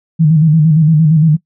sine tone with vibrato, 156.7 Hz, D#3, 13 cents sharp, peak -5 dBFS, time 0.19-1.37 s, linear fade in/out 20 ms, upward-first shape square, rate 8.7 Hz, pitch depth 66 cents each way, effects noise-tail reverb RT60 0.1 s tail -21 dB re dry

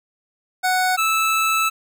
25% pulse tone pair in turn, 740 / 1312.5 Hz, F#5 / E6, 0 / -8 cents, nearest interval minor seventh, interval 992 cents, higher second, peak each -13 / -13 dBFS, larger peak neither, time 0.63-0.97 / 0.97-1.7 s, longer second, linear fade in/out 20 ms, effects none

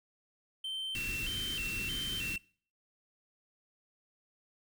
triangle tone with vibrato, 2900 Hz, F#7, 35 cents flat, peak -34 dBFS, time 0.64-2.38 s, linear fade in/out 5 ms, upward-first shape square, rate 1.6 Hz, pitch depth 120 cents each way
pink band-stop noise, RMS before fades -41 dBFS, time 0.95-2.36 s, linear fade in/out 0 ms, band 380 to 1500 Hz, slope 24 dB/octave
effects noise-tail reverb RT60 0.5 s tail -23 dB re dry

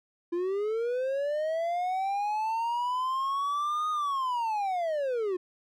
triangle linear two-way sweep, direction up then down, 338.5 to 1244.5 to 351.1 Hz, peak -25 dBFS, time 0.32-5.37 s, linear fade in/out 10 ms, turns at 3.9 s, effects none

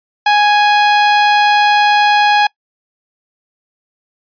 sawtooth tone, 830.6 Hz, G#5, in tune, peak -4 dBFS, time 0.26-2.47 s, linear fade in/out 5 ms, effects noise-tail reverb RT60 0.1 s tail -25 dB re dry + resampled to 11025 Hz

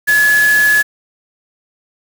sine tone in noise, 1703 Hz, G#6, 43 cents sharp, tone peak -8 dBFS, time 0.07-0.83 s, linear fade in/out 20 ms, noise white, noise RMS -22 dBFS, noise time 0.07-0.83 s, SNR +11 dB, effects none

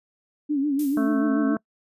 sine tone with vibrato, 285 Hz, C#4, 48 cents sharp, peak -20 dBFS, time 0.49-1.56 s, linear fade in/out 20 ms, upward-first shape sine, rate 6.9 Hz, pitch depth 93 cents each way
violet noise with exponential decay, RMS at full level -32 dBFS, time 0.79-1.3 s, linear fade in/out 5 ms, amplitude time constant 110 ms
harmonic tone, 220 Hz, A3, in tune, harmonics 1 / 2 / 3 / 5 / 6 / 7, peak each -25 / -33 / -32 / -37 / -37 / -37 dBFS, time 0.97-1.57 s, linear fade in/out 2 ms
effects noise-tail reverb RT60 0.1 s tail -25 dB re dry + resampled to 32000 Hz

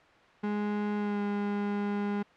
35% pulse tone with pitch glide, 207.7 to 204 Hz, G#3 to G#3, 0 to -31 cents, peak -27 dBFS, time 0.43-2.23 s, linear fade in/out 10 ms, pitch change -31 cents, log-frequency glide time 0.97-1.21 s, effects white hiss -57 dBFS RMS until 2.36 s + low-pass 2000 Hz 12 dB/octave

